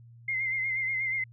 sine tone with vibrato, 2093 Hz, C7, in tune, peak -27 dBFS, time 0.28-1.24 s, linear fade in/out 5 ms, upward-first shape sine, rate 8.3 Hz, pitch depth 42 cents each way, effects added 117 Hz sine -49 dBFS peak until 1.32 s

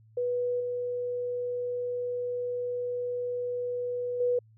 sine tone with level steps, 490.4 Hz, B4, 12 cents flat, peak -26 / -29 / -23 dBFS, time 0.17-4.39 s, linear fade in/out 5 ms, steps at 0.6 / 4.2 s, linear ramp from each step 5 ms, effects added 110 Hz sine -55 dBFS peak until 4.57 s

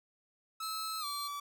45% pulse tone with pitch glide, 1300 to 1151.5 Hz, E6 to D6, -24 to -34 cents, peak -38 dBFS, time 0.6-1.4 s, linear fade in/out 5 ms, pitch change -210 cents, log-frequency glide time 1-1.05 s
sawtooth tone, 4162 Hz, C8, 10 cents flat, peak -37 dBFS, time 0.62-1.28 s, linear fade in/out 10 ms
effects none

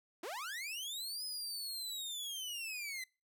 sawtooth linear two-way sweep, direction up then down, 296.4 to 5080 to 2003 Hz, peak -37 dBFS, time 0.23-3.04 s, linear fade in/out 5 ms, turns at 1.24 s, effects noise-tail reverb RT60 0.3 s tail -24 dB re dry

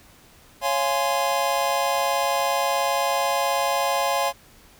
square chord, Db major seventh, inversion none, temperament just, 554.4 / 693 / 831.5 / 1039.4 Hz, Db5 / F5 / Ab5 / C6, 0 / -14 / +2 / -12 cents, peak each -27 dBFS, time 0.61-4.33 s, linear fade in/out 50 ms, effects pink hiss -52 dBFS RMS until 4.79 s

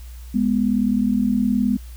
sine tone pair together, 207.7 / 247 Hz, G#3 / B3, 0 / 0 cents, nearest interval minor third, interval 300 cents, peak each -19 dBFS, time 0.34-1.77 s, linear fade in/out 10 ms, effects added 60 Hz sine -34 dBFS peak until 1.96 s + white hiss -50 dBFS RMS until 1.96 s

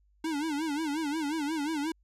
square tone with vibrato, 303.9 Hz, D#4, 41 cents flat, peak -30 dBFS, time 0.24-1.92 s, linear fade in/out 5 ms, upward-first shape sine, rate 5.6 Hz, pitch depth 130 cents each way, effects added 50 Hz sine -63 dBFS peak until 2.03 s + low-pass 10000 Hz 12 dB/octave

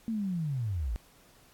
sine linear sweep, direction down, 231.7 to 47.34 Hz, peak -29 dBFS, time 0.08-0.96 s, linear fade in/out 0 ms, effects pink hiss -60 dBFS RMS until 1.53 s + AAC 64 kbps

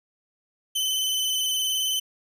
sawtooth tone with vibrato, 3042 Hz, F#7, 47 cents sharp, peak -20 dBFS, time 0.75-2 s, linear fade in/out 10 ms, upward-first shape square, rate 19 Hz, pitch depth 23 cents each way, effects none

